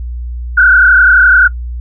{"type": "tone with frequency modulation", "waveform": "sine", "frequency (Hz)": 1480, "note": "F#6", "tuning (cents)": 0, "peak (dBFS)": -3, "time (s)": [0.57, 1.48], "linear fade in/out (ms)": 10, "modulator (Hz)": 31.7, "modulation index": 2.1, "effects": ["noise-tail reverb RT60 0.1 s tail -24 dB re dry", "added 60 Hz sine -18 dBFS peak until 1.8 s"]}